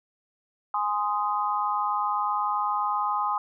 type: chord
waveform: sine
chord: Ab major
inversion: none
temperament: just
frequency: 830.6 / 1038.3 / 1245.9 Hz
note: Ab5 / C6 / Eb6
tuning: 0 / -14 / +2 cents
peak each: -28 dBFS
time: 0.74-3.38 s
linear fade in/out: 2 ms
effects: none